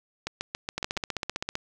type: two click trains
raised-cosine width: 0.2 ms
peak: -13 / -12 dBFS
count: 6 / 13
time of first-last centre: 0.27-0.968 / 0.78-1.554 s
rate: 7.16 / 15.5 Hz
effects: none